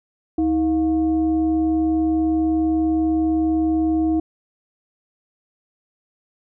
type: tone with frequency modulation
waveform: sine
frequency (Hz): 318.4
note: D#4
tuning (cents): +40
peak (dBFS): -16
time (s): 0.38-4.2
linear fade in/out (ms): 5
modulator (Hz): 389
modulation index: 0.39
effects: none